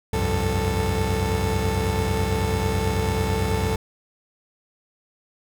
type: tone cluster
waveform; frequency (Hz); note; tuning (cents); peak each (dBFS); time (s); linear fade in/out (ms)
30% pulse; 65.6 / 89.3 / 98.4 / 440.6; C2 / F2 / G2 / A4; +5 / +39 / +7 / +2; -24; 0.13-3.76; 5
effects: none